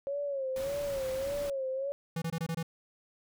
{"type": "tone with vibrato", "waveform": "sine", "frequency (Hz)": 548, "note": "C#5", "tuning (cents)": -20, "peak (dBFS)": -31, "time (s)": [0.07, 1.92], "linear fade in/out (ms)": 0, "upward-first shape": "sine", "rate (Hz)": 1.7, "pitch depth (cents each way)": 86}
{"type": "noise", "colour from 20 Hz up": "pink", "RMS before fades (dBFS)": -44, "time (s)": [0.56, 1.5], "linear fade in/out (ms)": 2}
{"type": "tone bursts", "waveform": "square", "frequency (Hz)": 164.81, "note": "E3", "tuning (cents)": 0, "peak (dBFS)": -32, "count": 6, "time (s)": [2.16, 2.629], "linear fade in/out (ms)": 5, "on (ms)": 59, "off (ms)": 23}
{"effects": []}